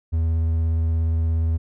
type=tone with vibrato; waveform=triangle; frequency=81.4 Hz; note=E2; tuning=21 cents flat; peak=-16 dBFS; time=0.12-1.58 s; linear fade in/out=20 ms; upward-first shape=square; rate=17 Hz; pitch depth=11 cents each way; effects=none